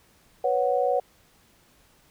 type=chord; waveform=sine; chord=B suspended second; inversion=none; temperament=equal; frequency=493.9 / 554.4 / 740 Hz; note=B4 / C#5 / F#5; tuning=0 / 0 / 0 cents; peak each=-25 dBFS; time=0.44-1 s; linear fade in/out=5 ms; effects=pink hiss -60 dBFS RMS until 2.1 s